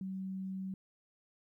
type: tone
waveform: sine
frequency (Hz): 190.1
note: F#3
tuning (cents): +47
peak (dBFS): -37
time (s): 0.01-0.74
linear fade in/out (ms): 2
effects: 13-bit